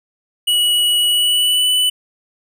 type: tone with pitch glide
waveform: square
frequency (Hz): 2927 to 2985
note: F#7 to F#7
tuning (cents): -19 to +15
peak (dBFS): -13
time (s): 0.47-1.9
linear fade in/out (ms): 10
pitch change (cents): +34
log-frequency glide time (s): 1.07-1.69
effects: none